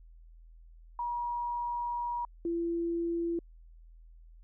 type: tone pair in turn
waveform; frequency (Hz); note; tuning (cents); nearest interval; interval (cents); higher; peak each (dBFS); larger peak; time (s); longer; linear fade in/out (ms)
sine; 957 / 338.4; A#5 / E4; +45 / +45; octave + tritone; 1800; first; -31 / -29; second; 0.99-2.25 / 2.45-3.39; first; 2
effects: added 41 Hz sine -51 dBFS peak until 4.43 s